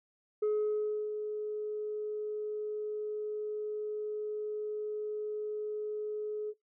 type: tone with ADSR envelope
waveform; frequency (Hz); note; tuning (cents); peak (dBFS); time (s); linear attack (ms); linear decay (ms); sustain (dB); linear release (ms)
sine; 423.8; G#4; +35; -24; 0.42-6.54; 9; 670; -9; 48
effects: noise-tail reverb RT60 0.2 s tail -25 dB re dry + tanh soft clip ceiling -26 dBFS